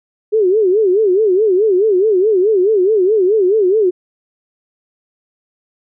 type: tone with vibrato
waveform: sine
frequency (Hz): 400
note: G4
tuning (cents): +35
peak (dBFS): -9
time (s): 0.32-3.91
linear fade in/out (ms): 20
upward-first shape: sine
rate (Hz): 4.7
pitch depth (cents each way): 190
effects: none